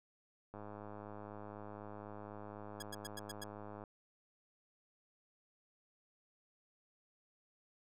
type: click train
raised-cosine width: 1 ms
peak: -35 dBFS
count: 344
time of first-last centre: 0.54-3.838 s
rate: 104 Hz
type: tone bursts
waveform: 10% pulse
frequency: 1662 Hz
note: G#6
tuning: 1 cent sharp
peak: -35 dBFS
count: 6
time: 2.8-3.44 s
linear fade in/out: 5 ms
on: 25 ms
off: 98 ms
effects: none